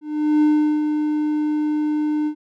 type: tone with ADSR envelope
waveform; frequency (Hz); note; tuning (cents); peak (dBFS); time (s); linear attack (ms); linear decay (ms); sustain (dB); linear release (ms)
triangle; 302; D4; +48; -10; 0.01-2.35; 410; 390; -6; 82
effects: none